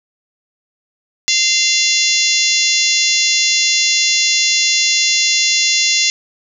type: harmonic tone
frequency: 691 Hz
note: F5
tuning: 19 cents flat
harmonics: 3 / 4 / 5 / 6 / 7 / 8 / 9 / 10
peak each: -20 / -20 / -20 / -20 / -20 / -20 / -20 / -20 dBFS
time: 1.28-6.1 s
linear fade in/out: 0 ms
effects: none